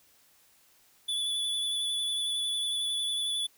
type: tone with vibrato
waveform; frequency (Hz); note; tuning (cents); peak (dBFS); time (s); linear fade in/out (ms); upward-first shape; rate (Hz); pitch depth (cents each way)
square; 3448; A7; -36; -29; 1.08-3.47; 10; sine; 11; 17
effects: white hiss -63 dBFS RMS until 3.57 s